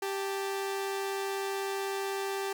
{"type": "tone pair together", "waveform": "sawtooth", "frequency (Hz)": [392, 880], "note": ["G4", "A5"], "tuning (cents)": [0, 0], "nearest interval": "octave + major second", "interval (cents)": 1400, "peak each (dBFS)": [-28, -37], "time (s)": [0.02, 2.53], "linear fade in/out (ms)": 5, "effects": []}